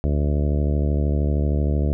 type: harmonic tone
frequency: 73 Hz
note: D2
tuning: 10 cents flat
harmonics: 1 / 2 / 3 / 4 / 5 / 6 / 7 / 8 / 9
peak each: -19 / -25 / -29 / -31 / -33 / -35 / -36 / -37 / -38 dBFS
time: 0.04-1.93 s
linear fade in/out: 0 ms
effects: none